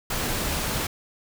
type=noise; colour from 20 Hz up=pink; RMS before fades=-27 dBFS; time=0.1-0.87 s; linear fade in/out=5 ms; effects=none